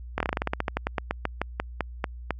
slowing click train, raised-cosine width 0.5 ms, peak -10 dBFS, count 22, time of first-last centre 0.18-2.307 s, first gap 23 ms, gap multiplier 1.13, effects added 60 Hz sine -37 dBFS peak until 2.39 s

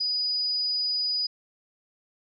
sine tone, 4940 Hz, D#8, 13 cents flat, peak -24 dBFS, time 0-1.27 s, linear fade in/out 10 ms, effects none

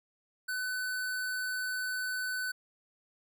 square tone, 1505 Hz, F#6, 29 cents sharp, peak -33 dBFS, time 0.48-2.52 s, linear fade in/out 10 ms, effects none

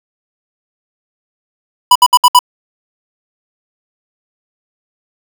square tone bursts, 987.8 Hz, B5, in tune, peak -3 dBFS, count 5, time 1.91-2.391 s, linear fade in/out 5 ms, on 45 ms, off 64 ms, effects none

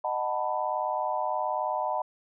sine chord, B dominant seventh, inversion first, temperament just, 617.4 / 740.8 / 889 / 987.8 Hz, D#5 / F#5 / A5 / B5, -14 / +2 / +18 / 0 cents, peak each -32 dBFS, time 0.04-2.02 s, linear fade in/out 5 ms, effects none

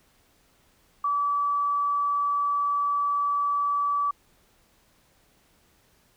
sine tone, 1151 Hz, D6, 35 cents flat, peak -22 dBFS, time 1.04-4.11 s, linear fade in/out 5 ms, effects pink hiss -63 dBFS RMS until 6.16 s

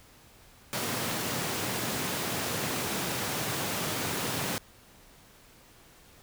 pink high-pass noise, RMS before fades -32 dBFS, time 0.73-4.58 s, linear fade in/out 0 ms, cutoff 110 Hz, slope 24 dB/octave, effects pink hiss -56 dBFS RMS until 6.22 s

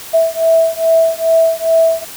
sine beating tone pair, 654 / 656.4 Hz, E5 / E5, -14 / -8 cents, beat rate 2.4 Hz, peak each -12 dBFS, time 0.13-2.05 s, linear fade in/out 20 ms, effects white hiss -31 dBFS RMS until 2.16 s

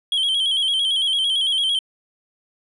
triangle tone with vibrato, 3207 Hz, G7, 39 cents sharp, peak -16 dBFS, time 0.12-1.79 s, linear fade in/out 2 ms, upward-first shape square, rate 8.9 Hz, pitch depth 54 cents each way, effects resampled to 24000 Hz

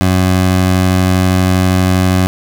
20% pulse tone, 92.5 Hz, F#2, in tune, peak -4 dBFS, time 0.01-2.27 s, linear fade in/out 0 ms, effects none

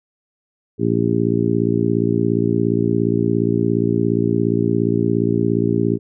harmonic tone, 57.2 Hz, A#1, 32 cents flat, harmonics 2 / 3 / 4 / 5 / 6 / 7, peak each -22 / -22 / -22 / -22 / -22 / -22 dBFS, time 0.78-5.99 s, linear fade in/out 50 ms, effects none

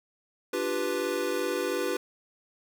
square chord, G dominant seventh, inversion second, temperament equal, 293.7 / 349.2 / 392 / 493.9 Hz, D4 / F4 / G4 / B4, 0 / 0 / 0 / 0 cents, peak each -37 / -34 / -33 / -32 dBFS, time 0.53-1.97 s, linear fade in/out 5 ms, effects none

